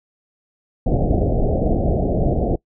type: low-pass noise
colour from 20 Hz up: pink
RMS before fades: -18 dBFS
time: 0.86-2.56 s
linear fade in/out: 5 ms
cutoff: 740 Hz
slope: 96 dB/octave
effects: noise-tail reverb RT60 0.1 s tail -22 dB re dry